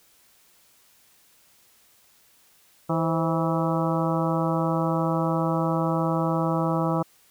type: harmonic tone with a mistuned harmonic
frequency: 163 Hz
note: E3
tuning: 19 cents flat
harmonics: 1 / 2 / 3 / 4 / 5 / 6 / 7 / 8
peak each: -25 / -28 / -30 / -31 / -32 / -33 / -33 / -34 dBFS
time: 2.89-7.03 s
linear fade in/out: 10 ms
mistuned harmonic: 3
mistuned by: +89 cents
effects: white hiss -59 dBFS RMS until 7.3 s